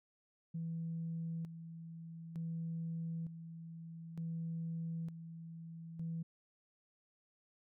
sine tone with tremolo, 164.81 Hz, E3, in tune, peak -37 dBFS, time 0.54-6.23 s, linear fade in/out 10 ms, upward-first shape square, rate 0.55 Hz, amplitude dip 65%, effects tanh soft clip ceiling -33 dBFS

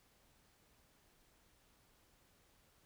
silence, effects pink hiss -71 dBFS RMS until 2.85 s

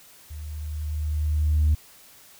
sine tone with level ramp, 76 Hz, D#2, 40 cents flat, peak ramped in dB -34 to -14 dBFS, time 0.3-1.75 s, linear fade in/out 10 ms, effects tanh soft clip ceiling -14 dBFS + white hiss -51 dBFS RMS until 2.39 s

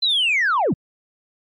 sine linear sweep, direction down, 4099 to 104.5 Hz, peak -14 dBFS, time 0.02-0.74 s, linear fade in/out 10 ms, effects tanh soft clip ceiling -13 dBFS + MP3 48 kbps

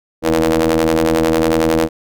sawtooth ring-modulated tone, 81.3 Hz, E2, 23 cents flat, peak -5 dBFS, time 0.22-1.89 s, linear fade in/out 50 ms, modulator 401 Hz, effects none

